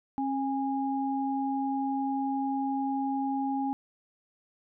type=tone pair together; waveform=sine; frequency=270 / 821.3 Hz; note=C#4 / G#5; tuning=-45 / -20 cents; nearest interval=octave + perfect fifth; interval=1925 cents; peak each=-29 / -31 dBFS; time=0.18-3.73 s; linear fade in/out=0 ms; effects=none